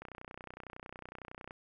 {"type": "click train", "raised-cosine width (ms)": 0.5, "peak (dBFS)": -30, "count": 47, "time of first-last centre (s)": [0.02, 1.509], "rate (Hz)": 30.9, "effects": []}